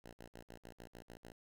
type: tone bursts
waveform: 5% pulse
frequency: 58.27 Hz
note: A#1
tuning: in tune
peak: -40 dBFS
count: 9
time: 0.04-1.321 s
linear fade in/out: 5 ms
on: 89 ms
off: 60 ms
effects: none